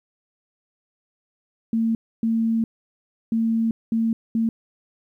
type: tone bursts at uneven times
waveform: sine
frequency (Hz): 226.3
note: A3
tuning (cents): +49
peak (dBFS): -18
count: 5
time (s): 1.73-1.95 / 2.23-2.64 / 3.32-3.71 / 3.92-4.13 / 4.35-4.49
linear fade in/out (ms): 2
effects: 10-bit